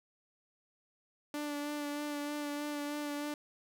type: tone with vibrato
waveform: sawtooth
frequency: 292.8 Hz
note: D4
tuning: 5 cents flat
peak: -32 dBFS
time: 1.34-3.34 s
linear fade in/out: 2 ms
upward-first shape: sine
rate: 3.2 Hz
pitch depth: 19 cents each way
effects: none